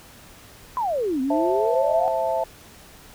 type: exponential two-way sweep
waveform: sine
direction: down then up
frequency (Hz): 1046 to 254.5 to 759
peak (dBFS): -21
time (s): 0.77-2.08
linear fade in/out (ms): 0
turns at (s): 1.21
type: chord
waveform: sine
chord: A minor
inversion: first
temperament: just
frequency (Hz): 528 / 660 / 880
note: C5 / E5 / A5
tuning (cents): +16 / +2 / 0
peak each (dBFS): -27 / -23 / -26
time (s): 1.3-2.44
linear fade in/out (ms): 5
effects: pink hiss -47 dBFS RMS until 3.14 s